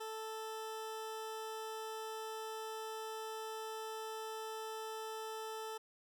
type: tone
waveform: 20% pulse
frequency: 440 Hz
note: A4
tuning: in tune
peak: -37 dBFS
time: 0-5.78 s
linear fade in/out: 10 ms
effects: none